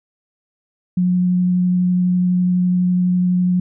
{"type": "tone with vibrato", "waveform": "sine", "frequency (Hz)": 180.3, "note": "F#3", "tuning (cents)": -45, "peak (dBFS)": -13, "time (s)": [0.97, 3.6], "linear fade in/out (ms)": 5, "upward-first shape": "sine", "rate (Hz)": 12, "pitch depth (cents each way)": 8, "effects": []}